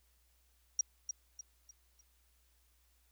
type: tone with echo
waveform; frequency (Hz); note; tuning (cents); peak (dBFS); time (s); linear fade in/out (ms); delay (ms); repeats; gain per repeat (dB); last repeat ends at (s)
sine; 5710; F8; +37; -27; 0.79-0.81; 2; 300; 4; -8; 2.01
effects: added 60 Hz sine -70 dBFS peak until 3.11 s + white hiss -74 dBFS RMS until 3.11 s